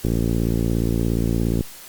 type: click train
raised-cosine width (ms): 3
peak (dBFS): -8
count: 90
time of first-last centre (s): 0.05-1.609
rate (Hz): 57.1
effects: white hiss -41 dBFS RMS until 1.88 s + Opus 48 kbps